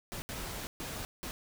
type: noise bursts at uneven times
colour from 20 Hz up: pink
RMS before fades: -40 dBFS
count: 4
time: 0.12-0.22 / 0.29-0.67 / 0.8-1.05 / 1.23-1.31 s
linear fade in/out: 0 ms
effects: none